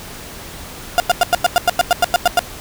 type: tone bursts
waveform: 35% pulse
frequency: 706 Hz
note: F5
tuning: 19 cents sharp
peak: -7 dBFS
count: 13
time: 0.98-2.392 s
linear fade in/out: 0 ms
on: 20 ms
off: 96 ms
effects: pink hiss -33 dBFS RMS until 2.6 s